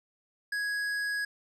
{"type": "tone with tanh clipping", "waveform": "sine", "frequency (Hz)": 1663, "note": "G#6", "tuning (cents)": 2, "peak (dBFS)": -31, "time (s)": [0.52, 1.25], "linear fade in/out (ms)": 5, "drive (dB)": 12, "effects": []}